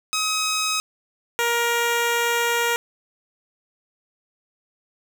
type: tone pair in turn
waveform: 10% pulse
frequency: 1269 / 471.1 Hz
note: D#6 / A#4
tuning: +34 / +18 cents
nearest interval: octave + perfect fourth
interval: 1716 cents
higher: first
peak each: -13 / -11 dBFS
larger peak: second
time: 0.13-0.8 / 1.39-2.76 s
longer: second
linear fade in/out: 0 ms
effects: none